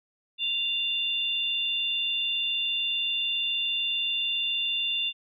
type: tone pair together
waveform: sine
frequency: 2791 / 3536 Hz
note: F7 / A7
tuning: -2 / +8 cents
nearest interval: major third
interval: 410 cents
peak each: -28 dBFS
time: 0.38-5.13 s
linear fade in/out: 50 ms
effects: none